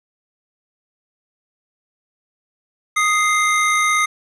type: tone pair together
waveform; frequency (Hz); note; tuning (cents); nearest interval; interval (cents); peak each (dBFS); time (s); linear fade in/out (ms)
square; 1244.5 / 2093; D#6 / C7; 0 / 0; major sixth; 900; -18; 2.96-4.06; 10
effects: resampled to 24000 Hz + 8-bit